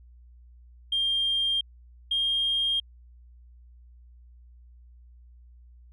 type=tone pair in turn; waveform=sine; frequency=3200 / 3220 Hz; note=G7 / G7; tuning=+35 / +46 cents; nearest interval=unison; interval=11 cents; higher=second; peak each=-22 dBFS; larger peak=neither; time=0.92-1.61 / 2.11-2.8 s; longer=neither; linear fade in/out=5 ms; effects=tanh soft clip ceiling -18 dBFS + added 60 Hz sine -49 dBFS peak until 5.92 s